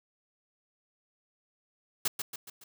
white noise with echo, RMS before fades -28 dBFS, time 2.05-2.08 s, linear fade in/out 5 ms, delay 140 ms, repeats 4, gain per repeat -6 dB, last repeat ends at 2.64 s, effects none

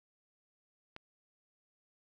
click, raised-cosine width 0.3 ms, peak -29 dBFS, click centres 0.964 s, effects none

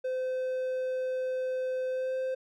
triangle tone with pitch glide, 514 to 520 Hz, C5 to C5, -31 to -11 cents, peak -27 dBFS, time 0.04-2.35 s, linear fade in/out 10 ms, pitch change +20 cents, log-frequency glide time 1.9-2.15 s, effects none

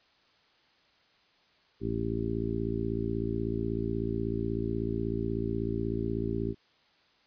harmonic tone, 56.3 Hz, A1, 40 cents sharp, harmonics 1 / 2 / 3 / 4 / 5 / 6 / 7, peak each -38 / -35 / -40 / -36 / -38 / -36 / -35 dBFS, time 1.8-6.55 s, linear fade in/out 50 ms, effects white hiss -65 dBFS RMS until 7.26 s + resampled to 11025 Hz

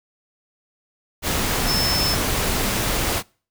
sine tone in noise, 5270 Hz, E8, 1 cent flat, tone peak -21 dBFS, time 1.65-2.17 s, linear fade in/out 50 ms, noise pink, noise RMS -22 dBFS, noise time 1.22-3.23 s, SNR -2 dB, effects noise-tail reverb RT60 0.4 s tail -25 dB re dry

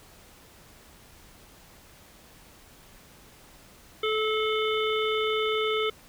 harmonic tone with a mistuned harmonic, 433.9 Hz, A4, 24 cents flat, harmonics 1 / 3 / 5 / 7 / 8, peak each -26 / -31 / -33 / -34 / -35 dBFS, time 4.03-5.9 s, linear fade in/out 5 ms, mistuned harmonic 8, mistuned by +38 cents, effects pink hiss -53 dBFS RMS until 6.08 s

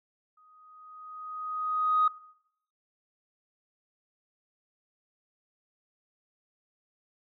sine tone with exponential growth, 1250 Hz, D#6, 8 cents sharp, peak -18 dBFS, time 0.37-2.08 s, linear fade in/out 5 ms, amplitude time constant 370 ms, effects noise-tail reverb RT60 0.7 s tail -21 dB re dry + tanh soft clip ceiling -15 dBFS

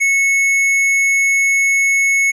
triangle tone with tanh clipping, 2200 Hz, C#7, 14 cents flat, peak -13 dBFS, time 0-2.32 s, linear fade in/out 20 ms, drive 16 dB, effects resampled to 24000 Hz

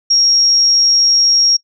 sine tone, 5588 Hz, F8, in tune, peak -8 dBFS, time 0.1-1.57 s, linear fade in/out 10 ms, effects noise-tail reverb RT60 0.1 s tail -24 dB re dry

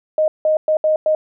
sine tone bursts at uneven times, 621 Hz, D#5, 3 cents flat, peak -12 dBFS, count 5, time 0.18-0.28 / 0.45-0.57 / 0.68-0.77 / 0.84-0.96 / 1.06-1.15 s, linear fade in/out 2 ms, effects none

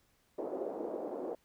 white band-pass noise, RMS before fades -39 dBFS, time 0.38-1.35 s, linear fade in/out 5 ms, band 310 to 570 Hz, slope 24 dB/octave, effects pink hiss -72 dBFS RMS until 1.44 s

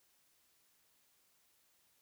silence, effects white hiss -73 dBFS RMS until 2.01 s

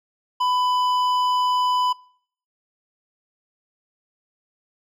sine tone with hard clipping, 998 Hz, B5, 18 cents sharp, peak -20 dBFS, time 0.4-1.93 s, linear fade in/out 10 ms, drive 9 dB, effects noise-tail reverb RT60 0.6 s tail -25 dB re dry

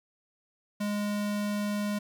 square tone, 206.6 Hz, G#3, 9 cents flat, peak -29 dBFS, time 0.8-1.99 s, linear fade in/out 10 ms, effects 11-bit

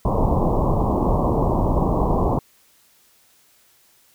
pink low-pass noise, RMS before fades -19 dBFS, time 0.05-2.39 s, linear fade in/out 2 ms, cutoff 1100 Hz, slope 96 dB/octave, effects white hiss -57 dBFS RMS until 4.14 s

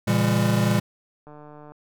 square chord, A# diminished seventh, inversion none, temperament just, 116.54 / 139.85 / 167.82 / 201.4 Hz, A#2 / C#3 / E3 / G3, 0 / +16 / +31 / +47 cents, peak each -23 / -29 / -27 / -23 dBFS, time 0.07-0.8 s, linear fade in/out 10 ms
click train, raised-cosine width 1 ms, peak -31 dBFS, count 68, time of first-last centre 1.27-1.72 s, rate 149 Hz
effects none

